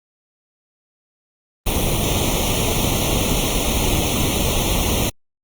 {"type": "noise with comb filter", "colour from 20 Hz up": "pink", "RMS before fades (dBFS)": -19, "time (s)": [1.66, 5.1], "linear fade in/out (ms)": 10, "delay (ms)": 0.31, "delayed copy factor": 0.95, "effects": ["Opus 32 kbps"]}